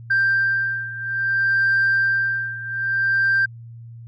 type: beating tone pair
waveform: sine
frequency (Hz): 1577 / 1577.6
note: G6 / G6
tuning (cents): +10 / +11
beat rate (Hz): 0.6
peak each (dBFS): -21 / -18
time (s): 0.1-3.46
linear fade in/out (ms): 10
effects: tanh soft clip ceiling -12 dBFS + added 116 Hz sine -36 dBFS peak until 4.07 s